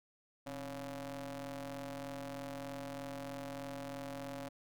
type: ring-modulated tone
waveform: sawtooth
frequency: 145.2 Hz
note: D3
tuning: 19 cents flat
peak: -35 dBFS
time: 0.46-4.49 s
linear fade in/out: 10 ms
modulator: 414 Hz
effects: none